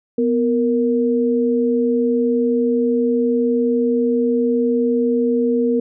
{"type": "tone pair together", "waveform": "sine", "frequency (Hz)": [246.9, 466.1], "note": ["B3", "A#4"], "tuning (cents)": [0, 0], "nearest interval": "major seventh", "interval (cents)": 1100, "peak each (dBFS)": [-17, -17], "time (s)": [0.18, 5.8], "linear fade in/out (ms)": 5, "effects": []}